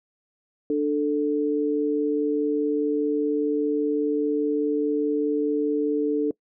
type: tone pair together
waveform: sine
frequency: 295.9 / 440.8 Hz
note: D4 / A4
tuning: +13 / +3 cents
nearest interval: perfect fifth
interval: 690 cents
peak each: -23 dBFS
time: 0.7-6.31 s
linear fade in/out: 2 ms
effects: noise-tail reverb RT60 0.1 s tail -23 dB re dry

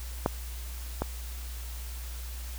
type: clicks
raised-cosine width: 1 ms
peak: -10 / -14 dBFS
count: 2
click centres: 0.261 / 1.02 s
effects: added 60 Hz sine -36 dBFS peak until 2.58 s + white hiss -46 dBFS RMS until 2.58 s

